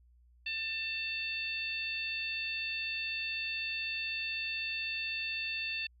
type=harmonic tone; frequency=892 Hz; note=A5; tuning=23 cents sharp; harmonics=2 / 3 / 4 / 5; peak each=-45 / -35 / -43 / -43 dBFS; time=0.46-5.87 s; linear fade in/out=5 ms; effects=added 60 Hz sine -60 dBFS peak until 6 s